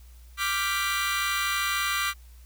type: chord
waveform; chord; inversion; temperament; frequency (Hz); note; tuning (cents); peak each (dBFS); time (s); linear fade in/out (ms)
25% pulse; G dominant seventh; second; equal; 1174.7 / 1396.9 / 1568 / 1975.5; D6 / F6 / G6 / B6; 0 / 0 / 0 / 0; -25 / -29 / -29 / -27; 0.37-2.14; 50
effects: added 60 Hz sine -46 dBFS peak until 2.45 s + white hiss -60 dBFS RMS until 2.45 s